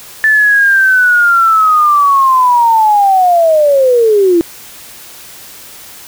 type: linear sweep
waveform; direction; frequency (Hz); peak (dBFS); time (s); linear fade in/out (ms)
sine; down; 1760 to 328.2; -5; 0.24-4.41; 0
effects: white hiss -33 dBFS RMS until 6.07 s